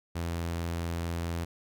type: tone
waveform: sawtooth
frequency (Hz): 84.5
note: E2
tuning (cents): +43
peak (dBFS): -27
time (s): 0.15-1.45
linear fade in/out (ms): 10
effects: none